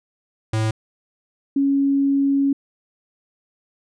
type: tone pair in turn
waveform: square / sine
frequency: 110 / 277.2 Hz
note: A2 / C#4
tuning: 0 / 0 cents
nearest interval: octave + major third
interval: 1600 cents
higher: second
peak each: -19 / -15 dBFS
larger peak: second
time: 0.53-0.71 / 1.56-2.53 s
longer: second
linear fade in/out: 5 ms
effects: resampled to 22050 Hz